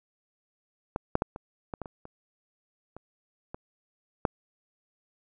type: clicks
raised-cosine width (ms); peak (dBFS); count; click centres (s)
1; -15 / -9 / -11 / -24 / -20 / -21 / -26 / -30 / -28 / -23 / -9; 11; 0.961 / 1.154 / 1.221 / 1.361 / 1.738 / 1.817 / 1.858 / 2.054 / 2.966 / 3.545 / 4.252
effects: none